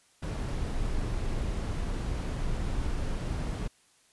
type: noise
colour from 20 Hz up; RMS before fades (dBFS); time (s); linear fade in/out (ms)
brown; -31; 0.22-3.68; 10
effects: white hiss -64 dBFS RMS until 4.12 s + resampled to 24000 Hz